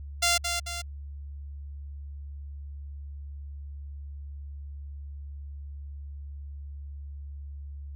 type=tone with echo; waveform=5% pulse; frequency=693 Hz; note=F5; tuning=14 cents flat; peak=-10 dBFS; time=0.22-0.38 s; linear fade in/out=10 ms; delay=220 ms; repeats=2; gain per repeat=-6 dB; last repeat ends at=0.82 s; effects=added 71 Hz sine -37 dBFS peak until 7.95 s